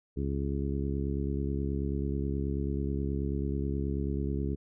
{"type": "harmonic tone", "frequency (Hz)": 69.3, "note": "C#2", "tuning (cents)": 0, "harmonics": [1, 2, 3, 4, 5, 6], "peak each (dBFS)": [-32, -35, -37, -38, -39, -40], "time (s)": [0.16, 4.56], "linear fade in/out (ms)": 20, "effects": []}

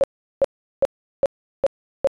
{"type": "tone bursts", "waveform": "sine", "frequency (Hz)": 550, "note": "C#5", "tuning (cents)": -14, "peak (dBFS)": -12, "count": 6, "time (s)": [0.01, 2.072], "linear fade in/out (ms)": 0, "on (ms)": 27, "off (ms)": 380, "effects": ["resampled to 22050 Hz"]}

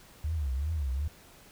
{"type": "tone with vibrato", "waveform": "sine", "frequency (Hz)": 72.3, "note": "D2", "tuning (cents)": -27, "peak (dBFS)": -28, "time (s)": [0.24, 1.08], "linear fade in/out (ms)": 5, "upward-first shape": "triangle", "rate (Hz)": 2.6, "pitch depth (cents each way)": 250, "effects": ["pink hiss -55 dBFS RMS until 1.51 s"]}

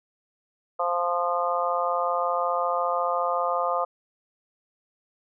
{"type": "harmonic tone", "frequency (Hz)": 174.61, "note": "F3", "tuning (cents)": 0, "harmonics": [3, 4, 5, 6, 7], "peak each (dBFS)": [-28, -28, -32, -30, -28], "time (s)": [0.79, 3.85], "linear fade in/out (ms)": 10, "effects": []}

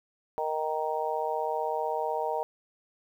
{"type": "harmonic tone", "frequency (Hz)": 155.8, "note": "D#3", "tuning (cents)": 3, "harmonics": [3, 4, 5, 6], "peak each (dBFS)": [-33, -33, -33, -33], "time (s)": [0.38, 2.43], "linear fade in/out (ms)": 0, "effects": ["10-bit"]}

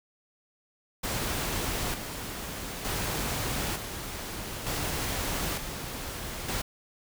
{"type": "noise with tremolo", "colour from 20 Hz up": "pink", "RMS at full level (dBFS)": -31, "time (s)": [1.03, 6.62], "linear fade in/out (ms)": 10, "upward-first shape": "square", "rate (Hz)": 0.55, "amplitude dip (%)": 50, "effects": []}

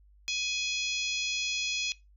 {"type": "harmonic tone", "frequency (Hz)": 838, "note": "G#5", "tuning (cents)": 15, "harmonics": [3, 4, 5, 6, 7, 8], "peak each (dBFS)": [-33, -35, -37, -39, -40, -41], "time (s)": [0.28, 1.92], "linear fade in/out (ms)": 0, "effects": ["noise-tail reverb RT60 0.2 s tail -19 dB re dry", "added 50 Hz sine -56 dBFS peak until 2.16 s"]}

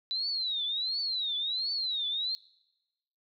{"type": "tone with vibrato", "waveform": "sine", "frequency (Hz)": 3951, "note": "B7", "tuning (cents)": 0, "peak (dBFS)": -29, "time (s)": [0.11, 2.35], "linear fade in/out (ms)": 0, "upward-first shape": "triangle", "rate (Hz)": 1.4, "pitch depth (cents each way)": 240, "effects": ["noise-tail reverb RT60 1.0 s tail -23 dB re dry"]}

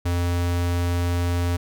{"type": "tone", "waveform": "square", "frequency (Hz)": 87.31, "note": "F2", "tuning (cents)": 0, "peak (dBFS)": -21, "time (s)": [0.05, 1.57], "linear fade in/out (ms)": 10, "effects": []}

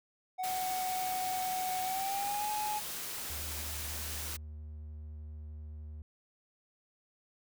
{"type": "tone with pitch glide", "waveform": "triangle", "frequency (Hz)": [743, 843.7], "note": ["F#5", "G#5"], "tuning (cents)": [7, 27], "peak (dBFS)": -31, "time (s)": [0.38, 2.8], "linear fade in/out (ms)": 20, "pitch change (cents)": 220, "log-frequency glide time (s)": [1.82, 2.49]}
{"type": "noise", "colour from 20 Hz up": "white", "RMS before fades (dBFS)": -40, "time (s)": [0.43, 4.37], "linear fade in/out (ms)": 10}
{"type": "tone with vibrato", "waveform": "triangle", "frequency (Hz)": 76.1, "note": "D#2", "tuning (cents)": -38, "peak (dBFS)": -40, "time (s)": [3.3, 6.02], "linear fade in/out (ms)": 0, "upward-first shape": "sine", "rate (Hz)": 10, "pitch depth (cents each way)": 9}
{"effects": []}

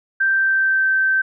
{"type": "tone with pitch glide", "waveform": "sine", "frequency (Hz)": [1568, 1551.8], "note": ["G6", "G6"], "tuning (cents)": [0, -18], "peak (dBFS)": -14, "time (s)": [0.2, 1.22], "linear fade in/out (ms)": 10, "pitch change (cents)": -18, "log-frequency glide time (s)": [0.31, 0.88], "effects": []}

